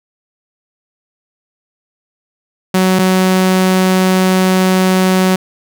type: tone pair in turn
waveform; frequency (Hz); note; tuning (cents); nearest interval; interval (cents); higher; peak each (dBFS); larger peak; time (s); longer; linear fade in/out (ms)
sawtooth; 186.5 / 186.5; F#3 / F#3; +14 / +14; unison; 0; neither; -5; neither; 2.74-2.99 / 2.99-5.36; second; 5
effects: none